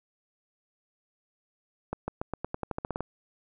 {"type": "accelerating click train", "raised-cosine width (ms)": 1, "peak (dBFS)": -17, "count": 13, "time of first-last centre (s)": [1.93, 3.006], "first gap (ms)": 150, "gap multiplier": 0.9, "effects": []}